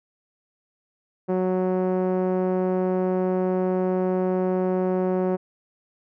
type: tone with low-pass filter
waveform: 5% pulse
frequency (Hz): 184.7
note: F#3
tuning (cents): -3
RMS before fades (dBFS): -23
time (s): 1.28-5.37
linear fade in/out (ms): 20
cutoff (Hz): 430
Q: 1.2
effects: none